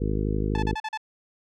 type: harmonic tone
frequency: 52 Hz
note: G#1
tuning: 3 cents sharp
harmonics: 1 / 2 / 3 / 4 / 5 / 6 / 7 / 8 / 9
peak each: -27 / -30 / -32 / -33 / -34 / -35 / -35 / -36 / -37 dBFS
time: 0-0.75 s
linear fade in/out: 10 ms
type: tone with exponential decay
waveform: sawtooth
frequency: 874 Hz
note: A5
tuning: 12 cents flat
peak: -22 dBFS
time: 0.55-0.62 s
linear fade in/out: 2 ms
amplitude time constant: 15 ms
type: tone bursts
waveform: sawtooth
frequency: 870 Hz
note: A5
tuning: 20 cents flat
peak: -24 dBFS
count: 5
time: 0.58-0.975 s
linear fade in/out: 5 ms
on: 47 ms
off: 40 ms
effects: low-pass 4000 Hz 12 dB/octave